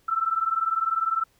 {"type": "tone pair together", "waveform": "sine", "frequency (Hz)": [1318.5, 1338.5], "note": ["E6", "E6"], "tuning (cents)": [0, 26], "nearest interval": "unison", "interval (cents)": 26, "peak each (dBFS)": -25, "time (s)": [0.08, 1.24], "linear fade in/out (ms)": 10, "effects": ["pink hiss -64 dBFS RMS until 1.39 s"]}